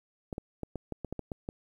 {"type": "clicks", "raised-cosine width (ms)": 2, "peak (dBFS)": -22, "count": 10, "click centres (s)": [0.328, 0.381, 0.633, 0.757, 0.923, 1.047, 1.126, 1.193, 1.318, 1.489], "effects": ["10-bit"]}